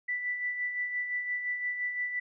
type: tone with tremolo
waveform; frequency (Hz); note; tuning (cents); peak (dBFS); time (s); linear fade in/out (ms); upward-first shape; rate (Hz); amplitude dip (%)
sine; 1975.5; B6; 0; -28; 0.08-2.2; 10; sine; 5.8; 50
effects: none